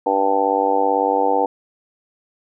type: harmonic tone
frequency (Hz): 98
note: G2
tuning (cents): 0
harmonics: 3 / 4 / 5 / 6 / 7 / 8 / 9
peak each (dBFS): -25 / -27 / -20 / -29 / -26 / -20 / -21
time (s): 0.06-1.46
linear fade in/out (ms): 5
effects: none